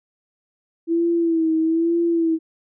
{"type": "tone with vibrato", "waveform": "sine", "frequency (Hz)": 329.6, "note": "E4", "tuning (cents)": 0, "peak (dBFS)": -16, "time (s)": [0.87, 2.39], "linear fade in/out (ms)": 50, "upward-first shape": "sine", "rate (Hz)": 1.1, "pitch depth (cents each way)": 54, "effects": []}